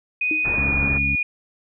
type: tone with pitch glide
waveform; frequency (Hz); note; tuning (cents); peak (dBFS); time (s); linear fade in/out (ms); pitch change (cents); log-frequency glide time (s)
sine; 2489 to 2448; D#7 to D#7; 0 to -29; -19; 0.21-1.23; 5; -29; 0.42-0.72
type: tone with exponential decay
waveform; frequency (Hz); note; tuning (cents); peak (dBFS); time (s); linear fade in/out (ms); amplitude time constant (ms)
sine; 312.4; D#4; +7; -22; 0.31-0.51; 2; 42
type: low-pass noise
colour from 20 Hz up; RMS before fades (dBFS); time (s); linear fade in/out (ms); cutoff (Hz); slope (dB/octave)
pink; -30; 0.44-0.99; 20; 1900; 96
type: harmonic tone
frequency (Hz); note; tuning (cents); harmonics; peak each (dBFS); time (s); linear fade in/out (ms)
69.3; C#2; 0; 1 / 2 / 3 / 4; -26 / -29 / -31 / -32; 0.57-1.16; 5
effects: none